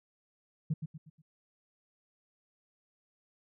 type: tone with echo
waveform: sine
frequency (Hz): 155.56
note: D#3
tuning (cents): 0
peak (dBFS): -26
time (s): 0.7-0.74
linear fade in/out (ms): 10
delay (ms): 120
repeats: 4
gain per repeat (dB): -8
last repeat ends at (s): 1.22
effects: tanh soft clip ceiling -23 dBFS